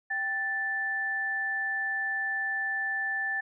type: tone pair together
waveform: sine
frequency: 784 / 1760 Hz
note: G5 / A6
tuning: 0 / 0 cents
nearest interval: octave + major second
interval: 1400 cents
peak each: -38 / -28 dBFS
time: 0.1-3.41 s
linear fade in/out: 10 ms
effects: none